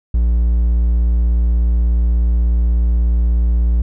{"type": "tone", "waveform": "triangle", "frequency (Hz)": 58.27, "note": "A#1", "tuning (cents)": 0, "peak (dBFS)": -9, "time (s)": [0.14, 3.82], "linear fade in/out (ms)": 5, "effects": []}